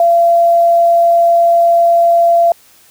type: tone with quantisation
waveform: sine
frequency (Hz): 682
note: F5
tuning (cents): -41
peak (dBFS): -6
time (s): 0-2.52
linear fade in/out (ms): 2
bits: 6
effects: white hiss -46 dBFS RMS until 2.9 s